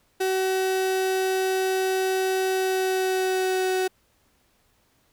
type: tone with pitch glide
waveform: 35% pulse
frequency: 377.9 to 373.6 Hz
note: F#4 to F#4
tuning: +37 to +17 cents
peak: -20 dBFS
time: 0.2-3.88 s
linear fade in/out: 10 ms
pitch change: -20 cents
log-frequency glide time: 2.48-3.7 s
effects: pink hiss -65 dBFS RMS until 5.12 s